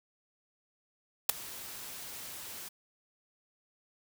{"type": "noise with ADSR envelope", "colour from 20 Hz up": "white", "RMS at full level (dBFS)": -20, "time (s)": [1.29, 2.69], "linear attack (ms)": 5, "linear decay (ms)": 7, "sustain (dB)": -24, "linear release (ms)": 12, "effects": []}